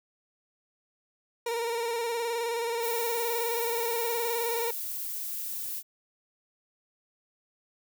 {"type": "tone with vibrato", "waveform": "30% pulse", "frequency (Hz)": 466.2, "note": "A#4", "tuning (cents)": 0, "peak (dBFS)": -26, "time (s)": [1.46, 4.71], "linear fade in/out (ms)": 5, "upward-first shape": "square", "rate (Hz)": 19, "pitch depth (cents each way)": 35}
{"type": "noise", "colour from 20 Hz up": "violet", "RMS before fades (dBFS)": -35, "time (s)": [2.8, 5.83], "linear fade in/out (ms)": 50}
{"effects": []}